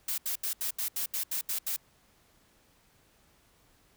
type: noise bursts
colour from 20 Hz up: blue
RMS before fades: -32 dBFS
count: 10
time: 0.08-1.764 s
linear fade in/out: 5 ms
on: 100 ms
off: 76 ms
effects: pink hiss -65 dBFS RMS until 3.96 s